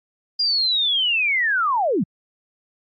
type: linear sweep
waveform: sine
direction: down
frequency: 4877 to 143.1 Hz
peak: -17 dBFS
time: 0.39-2.04 s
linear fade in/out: 10 ms
effects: AAC 64 kbps